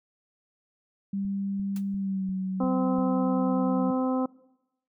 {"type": "tone with pitch glide", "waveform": "sine", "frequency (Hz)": [197.3, 188.28], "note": ["G3", "F#3"], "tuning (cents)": [11, 30], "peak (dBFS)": -27, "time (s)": [1.13, 3.91], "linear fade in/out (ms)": 5, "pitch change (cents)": -81, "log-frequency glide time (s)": [1.94, 2.31]}
{"type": "click train", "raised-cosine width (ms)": 5, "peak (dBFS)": -34, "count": 6, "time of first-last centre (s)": [1.25, 2.986], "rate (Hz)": 2.88}
{"type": "noise with exponential decay", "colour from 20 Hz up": "white", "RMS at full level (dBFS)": -41, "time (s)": [1.76, 1.85], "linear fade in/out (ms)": 1, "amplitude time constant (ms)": 18}
{"type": "harmonic tone", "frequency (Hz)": 258.1, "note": "C4", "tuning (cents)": -23, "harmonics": [1, 2, 3, 4, 5], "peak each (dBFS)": [-25, -31, -35, -37, -39], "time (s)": [2.6, 4.26], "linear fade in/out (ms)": 5}
{"effects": ["noise-tail reverb RT60 0.9 s tail -21 dB re dry"]}